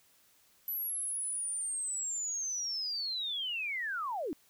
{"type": "linear sweep", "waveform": "sine", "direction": "down", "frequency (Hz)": [11940, 261.6], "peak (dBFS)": -33, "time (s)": [0.68, 4.33], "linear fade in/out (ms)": 0, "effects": ["white hiss -66 dBFS RMS until 4.49 s"]}